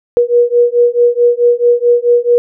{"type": "beating tone pair", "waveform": "sine", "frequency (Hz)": [478.3, 482.9], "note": ["A#4", "B4"], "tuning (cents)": [44, -39], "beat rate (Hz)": 4.6, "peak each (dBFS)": -10, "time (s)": [0.17, 2.38], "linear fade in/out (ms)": 0, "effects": []}